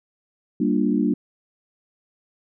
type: chord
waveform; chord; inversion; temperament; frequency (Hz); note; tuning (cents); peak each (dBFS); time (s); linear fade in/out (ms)
sine; G minor seventh; none; equal; 196 / 233.1 / 293.7 / 349.2; G3 / Bb3 / D4 / F4; 0 / 0 / 0 / 0; -23 / -22 / -22 / -28; 0.6-1.14; 5
effects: none